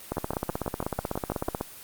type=two click trains; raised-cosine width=1 ms; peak=-13 / -15 dBFS; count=25 / 9; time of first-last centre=0.12-1.611 / 0.17-1.484 s; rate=16.1 / 6.09 Hz; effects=white hiss -45 dBFS RMS until 1.83 s + Opus 24 kbps